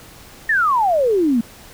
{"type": "exponential sweep", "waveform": "sine", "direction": "down", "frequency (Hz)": [1864.7, 220], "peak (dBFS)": -13, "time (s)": [0.49, 1.41], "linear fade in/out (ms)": 5, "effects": ["pink hiss -42 dBFS RMS until 1.73 s"]}